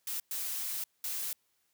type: noise bursts at uneven times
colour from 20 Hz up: blue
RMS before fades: -36 dBFS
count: 3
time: 0.07-0.2 / 0.31-0.84 / 1.04-1.33 s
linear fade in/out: 2 ms
effects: white hiss -75 dBFS RMS until 1.73 s + high-pass 60 Hz 12 dB/octave